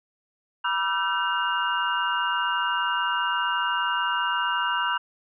sine tone cluster, 971 / 1183 / 1352 / 1537 / 2827 Hz, B5 / D6 / E6 / G6 / F7, -30 / +12 / +43 / -35 / +20 cents, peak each -27 / -32 / -29 / -28 / -31 dBFS, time 0.64-4.98 s, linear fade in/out 10 ms, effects none

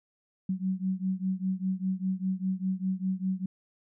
sine beating tone pair, 186 / 191 Hz, F#3 / G3, +9 / -45 cents, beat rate 5 Hz, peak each -30 / -31 dBFS, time 0.49-3.46 s, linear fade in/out 5 ms, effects none

